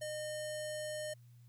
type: tone with low-pass filter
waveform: square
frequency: 610 Hz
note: D#5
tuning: 34 cents flat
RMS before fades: -41 dBFS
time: 0.01-1.14 s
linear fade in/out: 10 ms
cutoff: 9800 Hz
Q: 2.8
effects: added 120 Hz sine -56 dBFS peak until 1.48 s + white hiss -75 dBFS RMS until 1.48 s